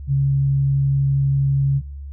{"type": "tone", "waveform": "sine", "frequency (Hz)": 137.8, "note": "C#3", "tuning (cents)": -10, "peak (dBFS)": -14, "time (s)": [0.07, 1.82], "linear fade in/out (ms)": 50, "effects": ["noise-tail reverb RT60 0.4 s tail -18 dB re dry", "added 70 Hz sine -30 dBFS peak until 2.12 s"]}